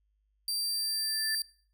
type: tone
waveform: sawtooth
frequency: 4699 Hz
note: D8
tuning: in tune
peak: -27 dBFS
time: 0.48-1.42 s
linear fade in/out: 2 ms
type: tone with exponential growth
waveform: sine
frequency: 1760 Hz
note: A6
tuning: in tune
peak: -30 dBFS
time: 0.61-1.35 s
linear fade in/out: 2 ms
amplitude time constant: 160 ms
effects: noise-tail reverb RT60 0.5 s tail -21 dB re dry + added 51 Hz sine -70 dBFS peak until 1.73 s